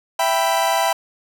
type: chord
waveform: 40% pulse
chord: E minor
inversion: none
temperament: equal with one note detuned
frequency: 665 / 784 / 987.8 Hz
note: E5 / G5 / B5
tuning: +15 / 0 / 0 cents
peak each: -20 dBFS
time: 0.19-0.93 s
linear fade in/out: 5 ms
effects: none

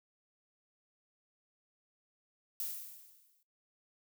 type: noise with exponential decay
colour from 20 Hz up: violet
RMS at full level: -36 dBFS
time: 2.6-3.43 s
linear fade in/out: 1 ms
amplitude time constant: 180 ms
effects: noise-tail reverb RT60 0.3 s tail -23 dB re dry

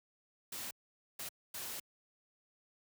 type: noise bursts at uneven times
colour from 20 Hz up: white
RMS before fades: -43 dBFS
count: 3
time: 0.52-0.71 / 1.19-1.29 / 1.54-1.8 s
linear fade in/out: 5 ms
effects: high-pass 60 Hz 12 dB/octave

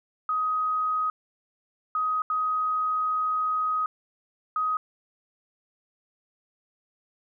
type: tone bursts at uneven times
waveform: sine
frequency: 1257 Hz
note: D#6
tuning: 17 cents sharp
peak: -23 dBFS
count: 4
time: 0.29-1.1 / 1.95-2.22 / 2.3-3.86 / 4.56-4.77 s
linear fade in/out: 2 ms
effects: none

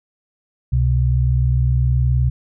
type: tone pair together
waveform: sine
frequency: 67 / 126.57 Hz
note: C2 / B2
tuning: +42 / +43 cents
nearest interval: major seventh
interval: 1101 cents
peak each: -16 dBFS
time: 0.72-2.3 s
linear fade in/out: 10 ms
effects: none

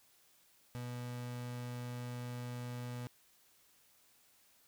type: tone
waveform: 35% pulse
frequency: 122.5 Hz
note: B2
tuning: 14 cents flat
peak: -39 dBFS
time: 0.75-3.07 s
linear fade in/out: 0 ms
effects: white hiss -68 dBFS RMS until 4.67 s

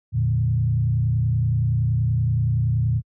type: tone with frequency modulation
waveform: sine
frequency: 115.5 Hz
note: A#2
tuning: 16 cents flat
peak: -17 dBFS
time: 0.12-3.02 s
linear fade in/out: 50 ms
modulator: 30.6 Hz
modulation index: 0.95
effects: high-pass 60 Hz 12 dB/octave

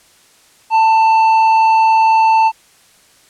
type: tone with tanh clipping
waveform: sine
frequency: 889 Hz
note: A5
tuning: 18 cents sharp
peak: -9 dBFS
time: 0.7-2.52 s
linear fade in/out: 50 ms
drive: 7 dB
effects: white hiss -49 dBFS RMS until 3.29 s + low-pass 10000 Hz 12 dB/octave

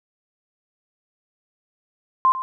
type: tone with echo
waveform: sine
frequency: 1046.5 Hz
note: C6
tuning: in tune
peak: -12 dBFS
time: 2.25-2.32 s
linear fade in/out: 0 ms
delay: 100 ms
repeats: 1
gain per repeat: -13 dB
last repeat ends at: 2.42 s
effects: none

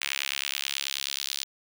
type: tone with high-pass filter sweep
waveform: sawtooth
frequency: 69.3 Hz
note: C#2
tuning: in tune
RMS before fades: -32 dBFS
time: 0.01-1.44 s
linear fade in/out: 5 ms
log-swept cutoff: 2400 to 4000 Hz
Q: 1.9
effects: none

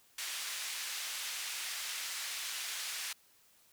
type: band-pass noise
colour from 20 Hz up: pink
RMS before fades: -40 dBFS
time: 0.18-3.13 s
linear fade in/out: 5 ms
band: 2100 to 11000 Hz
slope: 12 dB/octave
effects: white hiss -66 dBFS RMS until 3.72 s

